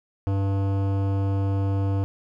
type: tone with hard clipping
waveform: sine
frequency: 98 Hz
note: G2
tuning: in tune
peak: -23 dBFS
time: 0.27-2.04 s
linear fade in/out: 0 ms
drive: 16 dB
effects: none